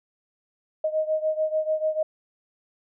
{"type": "beating tone pair", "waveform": "sine", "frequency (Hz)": [622.3, 629.1], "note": ["D#5", "D#5"], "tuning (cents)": [0, 19], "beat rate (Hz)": 6.8, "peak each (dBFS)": [-24, -27], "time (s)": [0.84, 2.03], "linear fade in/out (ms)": 5, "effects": []}